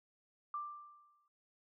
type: tone with exponential decay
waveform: sine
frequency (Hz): 1181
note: D6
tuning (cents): +9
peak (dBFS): -36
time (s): 0.54-1.28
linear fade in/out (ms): 2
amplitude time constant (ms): 160
effects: none